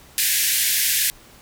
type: band-pass noise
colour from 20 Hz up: white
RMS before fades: -20 dBFS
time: 0.18-1.1 s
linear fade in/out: 0 ms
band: 1600 to 16000 Hz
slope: 96 dB/octave
effects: pink hiss -48 dBFS RMS until 1.41 s